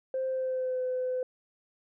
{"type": "tone with pitch glide", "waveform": "sine", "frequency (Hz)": [523.3, 508.1], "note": ["C5", "B4"], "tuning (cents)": [0, 49], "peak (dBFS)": -27, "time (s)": [0.14, 1.23], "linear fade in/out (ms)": 2, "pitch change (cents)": -51, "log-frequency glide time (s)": [0.27, 0.82], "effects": ["tanh soft clip ceiling -24 dBFS"]}